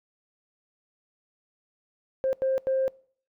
sine tone bursts at uneven times, 529 Hz, C5, 19 cents sharp, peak -21 dBFS, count 3, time 2.24-2.33 / 2.42-2.58 / 2.67-2.88 s, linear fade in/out 0 ms, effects noise-tail reverb RT60 0.5 s tail -24 dB re dry + tanh soft clip ceiling -18 dBFS

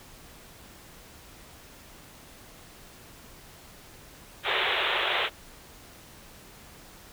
white band-pass noise, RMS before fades -27 dBFS, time 4.43-5.3 s, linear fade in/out 50 ms, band 350 to 3700 Hz, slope 96 dB/octave, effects pink hiss -50 dBFS RMS until 7.12 s

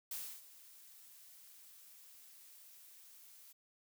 blue noise with ADSR envelope, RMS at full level -42 dBFS, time 0.11-3.53 s, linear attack 4 ms, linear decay 300 ms, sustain -17 dB, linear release 12 ms, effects none

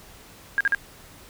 sine tone bursts, 1621 Hz, G#6, 42 cents flat, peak -17 dBFS, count 3, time 0.58-0.748 s, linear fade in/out 0 ms, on 26 ms, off 45 ms, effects pink hiss -48 dBFS RMS until 1.29 s

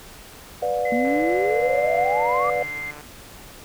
sine chord, B diminished, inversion none, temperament equal with one note detuned, 493.9 / 587.3 / 716 Hz, B4 / D5 / F5, 0 / 0 / +43 cents, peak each -25 dBFS, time 0.62-2.63 s, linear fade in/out 5 ms
sine tone with pitch glide, 2038 to 2087 Hz, C7 to C7, -46 to -5 cents, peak -28 dBFS, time 0.85-2.91 s, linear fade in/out 5 ms, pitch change +41 cents, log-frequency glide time 1.35-1.86 s
sine exponential sweep, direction up, 230.1 to 1196 Hz, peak -21 dBFS, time 0.92-2.5 s, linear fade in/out 2 ms
click train, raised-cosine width 0.5 ms, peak -26 dBFS, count 291, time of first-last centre 1.05-3.009 s, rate 148 Hz
effects pink hiss -43 dBFS RMS until 3.64 s

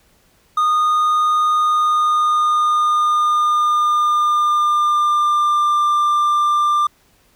triangle tone with pitch glide, 1230 to 1189.5 Hz, D#6 to D6, -20 to +22 cents, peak -11 dBFS, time 0.57-6.87 s, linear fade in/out 5 ms, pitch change -58 cents, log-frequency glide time 1.54-5.87 s, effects pink hiss -56 dBFS RMS until 7.35 s

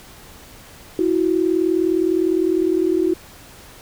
sine tone pair together, 327.9 / 367.7 Hz, E4 / F#4, -9 / -11 cents, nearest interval major second, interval 198 cents, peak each -18 dBFS, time 0.99-3.14 s, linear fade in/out 2 ms, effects pink hiss -43 dBFS RMS until 3.81 s

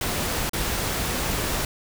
pink noise with dropouts, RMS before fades -26 dBFS, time 0.01-1.65 s, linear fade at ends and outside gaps 2 ms, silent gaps 0.495-0.533 s, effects none

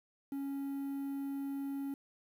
triangle tone with quantisation, 277.2 Hz, C#4, in tune, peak -34 dBFS, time 0.32-1.94 s, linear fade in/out 2 ms, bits 10, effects none

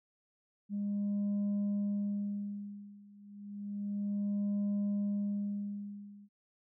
sine tone with tremolo, 203.4 Hz, G#3, 36 cents flat, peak -27 dBFS, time 0.69-6.29 s, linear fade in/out 50 ms, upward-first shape sine, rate 0.31 Hz, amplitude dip 95%, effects tanh soft clip ceiling -29 dBFS

